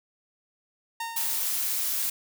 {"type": "tone with exponential decay", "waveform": "sawtooth", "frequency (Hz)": 919, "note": "A#5", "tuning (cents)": -25, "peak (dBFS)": -25, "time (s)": [1, 1.69], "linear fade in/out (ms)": 5, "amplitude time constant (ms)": 150}
{"type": "noise", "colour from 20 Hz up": "blue", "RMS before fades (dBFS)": -28, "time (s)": [1.16, 2.1], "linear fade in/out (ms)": 5}
{"effects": []}